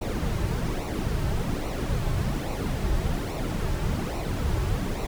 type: noise with flanger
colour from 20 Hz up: brown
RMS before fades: -27 dBFS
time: 0.01-5.07 s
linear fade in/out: 10 ms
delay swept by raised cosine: 0.6 to 4.2 ms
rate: 1.2 Hz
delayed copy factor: -0.6
effects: none